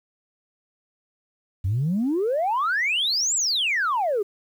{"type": "exponential two-way sweep", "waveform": "sine", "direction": "up then down", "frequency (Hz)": [87.31, 7902, 383.5], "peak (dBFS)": -19, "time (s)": [1.64, 4.23], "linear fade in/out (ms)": 10, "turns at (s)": 3.35, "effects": ["tanh soft clip ceiling -17 dBFS", "9-bit"]}